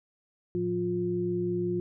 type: tone cluster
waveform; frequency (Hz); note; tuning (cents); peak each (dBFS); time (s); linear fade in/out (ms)
sine; 111.5 / 177.7 / 353.5; A2 / F3 / F4; +23 / +30 / +21; -37 / -32 / -28; 0.55-1.8; 0
effects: none